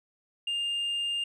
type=tone; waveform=sine; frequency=2809 Hz; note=F7; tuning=9 cents sharp; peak=-25 dBFS; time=0.47-1.24 s; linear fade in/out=5 ms; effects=tanh soft clip ceiling -27 dBFS